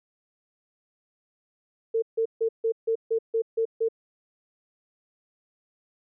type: tone bursts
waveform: sine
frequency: 451.7 Hz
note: A4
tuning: 45 cents sharp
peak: -21 dBFS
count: 9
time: 1.94-3.887 s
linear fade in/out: 10 ms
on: 83 ms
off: 150 ms
effects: none